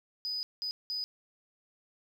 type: tone bursts at uneven times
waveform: sine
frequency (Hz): 4978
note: D#8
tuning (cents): 0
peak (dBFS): -31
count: 3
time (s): 0.25-0.43 / 0.62-0.71 / 0.9-1.04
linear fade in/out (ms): 0
effects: tanh soft clip ceiling -29 dBFS + 10-bit